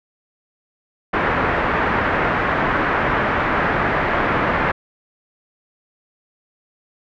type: low-pass noise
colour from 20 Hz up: white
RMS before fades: -19 dBFS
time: 1.13-4.72 s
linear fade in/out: 10 ms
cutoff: 1800 Hz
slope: 24 dB/octave
effects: none